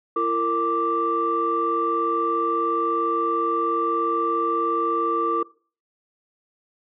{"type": "tone cluster", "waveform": "sine", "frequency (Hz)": [337.5, 458.5, 1173], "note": ["E4", "A#4", "D6"], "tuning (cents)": [41, -29, -2], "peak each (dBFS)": [-26, -25, -21], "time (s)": [0.16, 5.43], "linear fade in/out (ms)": 5, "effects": ["noise-tail reverb RT60 0.4 s tail -21 dB re dry", "tanh soft clip ceiling -12 dBFS"]}